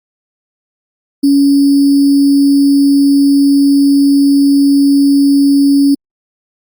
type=tone with sample-and-hold; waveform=sine; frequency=280.4 Hz; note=C#4; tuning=20 cents sharp; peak=-5 dBFS; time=1.23-5.95 s; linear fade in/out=10 ms; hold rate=4900 Hz; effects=Opus 32 kbps